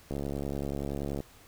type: click train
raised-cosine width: 2 ms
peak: -21 dBFS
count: 78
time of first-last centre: 0.11-1.204 s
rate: 70.4 Hz
effects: pink hiss -56 dBFS RMS until 1.47 s